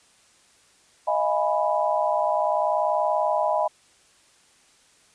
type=chord; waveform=sine; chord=F half-diminished seventh; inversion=third; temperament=equal with one note detuned; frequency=622.3 / 682.9 / 830.6 / 987.8 Hz; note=Eb5 / F5 / Ab5 / Cb6; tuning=0 / -39 / 0 / 0 cents; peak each=-24 / -27 / -26 / -26 dBFS; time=1.07-3.68 s; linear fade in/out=10 ms; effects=white hiss -58 dBFS RMS until 5.14 s + resampled to 22050 Hz